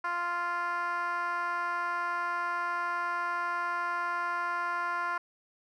10% pulse tone with band-pass filter, 348.3 Hz, F4, 5 cents flat, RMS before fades -32 dBFS, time 0.04-5.18 s, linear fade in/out 5 ms, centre 1200 Hz, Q 3.3, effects none

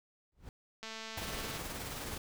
brown noise with exponential growth, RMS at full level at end -41 dBFS, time 0.32-0.49 s, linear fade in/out 1 ms, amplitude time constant 35 ms
click train, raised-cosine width 0.2 ms, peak -27 dBFS, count 167, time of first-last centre 0.83-1.578 s, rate 222 Hz
pink noise with tremolo, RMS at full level -40 dBFS, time 1.17-2.18 s, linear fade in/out 5 ms, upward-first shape sine, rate 19 Hz, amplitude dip 35%
effects none

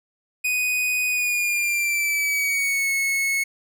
45% pulse tone with pitch glide, 2489 to 2192 Hz, D#7 to C#7, 0 to -20 cents, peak -20 dBFS, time 0.44-3.44 s, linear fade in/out 10 ms, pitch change -220 cents, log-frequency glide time 1.07-2.91 s, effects none

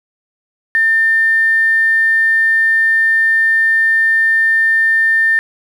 sine tone with quantisation, 1800 Hz, A6, 39 cents sharp, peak -9 dBFS, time 0.75-5.39 s, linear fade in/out 0 ms, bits 6, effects none

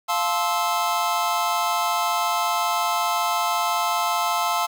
square chord, F major seventh, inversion none, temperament just, 698.5 / 873.1 / 1047.7 / 1309.6 Hz, F5 / A5 / C6 / E6, 0 / -14 / +2 / -12 cents, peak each -27 dBFS, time 0.08-4.67 s, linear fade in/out 20 ms, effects 9-bit

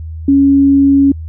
sine tone, 277.2 Hz, C#4, in tune, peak -5 dBFS, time 0.28-1.12 s, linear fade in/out 5 ms, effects added 80 Hz sine -22 dBFS peak until 1.28 s

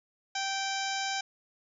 harmonic tone with a mistuned harmonic, 780 Hz, G5, 9 cents flat, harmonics 1 / 2 / 3 / 4 / 5 / 6 / 7 / 8 / 9, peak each -34 / -37 / -39 / -40 / -41 / -42 / -42 / -43 / -44 dBFS, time 0.35-1.21 s, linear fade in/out 5 ms, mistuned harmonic 6, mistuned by +78 cents, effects none

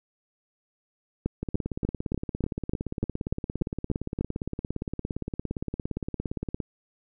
two click trains, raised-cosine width 3 ms, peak -13 / -17 dBFS, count 11 / 91, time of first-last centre 1.26-4.21 / 1.43-6.602 s, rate 3.39 / 17.4 Hz, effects none

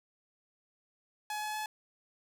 sawtooth tone with pitch steps, 846 / 851.4 / 856.8 Hz, G#5 / G#5 / A5, +32 / +43 / -46 cents, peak -31 dBFS, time 1.3-1.66 s, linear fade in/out 2 ms, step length 120 ms, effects none

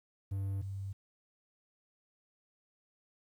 triangle / sine tone pair in turn, 97.7 / 97.7 Hz, G2 / G2, -5 / -5 cents, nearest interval unison, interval 0 cents, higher neither, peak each -31 / -37 dBFS, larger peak first, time 0.31-0.62 / 0.62-0.93 s, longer neither, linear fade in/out 10 ms, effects 11-bit

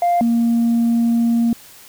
sine tone pair in turn, 698.5 / 233.1 Hz, F5 / A#3, 0 / 0 cents, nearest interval octave + perfect fifth, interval 1900 cents, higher first, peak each -11 dBFS, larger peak neither, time 0.02-0.21 / 0.21-1.53 s, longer second, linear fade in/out 2 ms, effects tanh soft clip ceiling -11 dBFS + white hiss -43 dBFS RMS until 1.88 s

